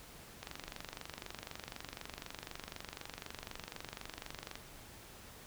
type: click train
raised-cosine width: 0.2 ms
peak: -25 dBFS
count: 100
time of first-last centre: 0.43-4.555 s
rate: 24 Hz
effects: pink hiss -54 dBFS RMS until 5.46 s